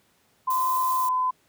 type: tone with pitch glide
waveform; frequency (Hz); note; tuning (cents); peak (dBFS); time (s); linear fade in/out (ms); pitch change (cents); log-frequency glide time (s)
sine; 1027 to 1015.2; C6 to B5; -33 to +47; -21; 0.47-1.31; 10; -20; 1-1.06
type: noise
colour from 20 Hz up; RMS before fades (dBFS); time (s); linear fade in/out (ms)
violet; -34; 0.5-1.09; 5
effects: pink hiss -64 dBFS RMS until 1.48 s + high-pass 100 Hz 12 dB/octave